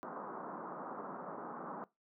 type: band-pass noise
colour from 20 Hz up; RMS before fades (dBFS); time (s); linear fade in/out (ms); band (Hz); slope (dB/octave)
white; -45; 0.03-1.84; 0; 160 to 1300; 48
effects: noise-tail reverb RT60 0.2 s tail -20 dB re dry